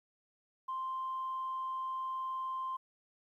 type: tone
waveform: sine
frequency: 1046.5 Hz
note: C6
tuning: in tune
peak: -34 dBFS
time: 0.68-2.77 s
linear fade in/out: 10 ms
effects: tanh soft clip ceiling -31 dBFS + 12-bit